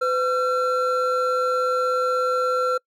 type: tone pair together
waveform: triangle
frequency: 506 / 1358.3 Hz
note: B4 / F6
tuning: +42 / -49 cents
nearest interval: octave + perfect fourth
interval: 1709 cents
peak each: -20 dBFS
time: 0.01-2.78 s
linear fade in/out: 10 ms
effects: noise-tail reverb RT60 0.1 s tail -26 dB re dry